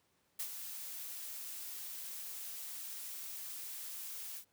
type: noise with ADSR envelope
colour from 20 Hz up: blue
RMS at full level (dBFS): -38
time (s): 0.39-4.45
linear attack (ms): 10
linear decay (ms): 73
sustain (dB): -7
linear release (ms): 83
effects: pink hiss -75 dBFS RMS until 4.52 s + high-pass 100 Hz 12 dB/octave